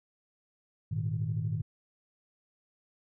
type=chord; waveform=sine; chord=Ab suspended second; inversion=none; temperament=equal; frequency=103.83 / 116.54 / 155.56 Hz; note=Ab2 / Bb2 / Eb3; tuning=0 / 0 / 0 cents; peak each=-33 dBFS; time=0.91-1.62 s; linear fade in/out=10 ms; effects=tanh soft clip ceiling -21 dBFS